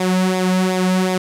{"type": "tone with flanger", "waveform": "sawtooth", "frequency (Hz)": 185, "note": "F#3", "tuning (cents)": 0, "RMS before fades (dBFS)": -17, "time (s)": [0, 1.18], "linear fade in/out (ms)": 5, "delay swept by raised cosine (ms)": [0.67, 2.67], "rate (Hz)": 2.7, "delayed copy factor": -0.6, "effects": ["low-pass 11000 Hz 12 dB/octave", "8-bit"]}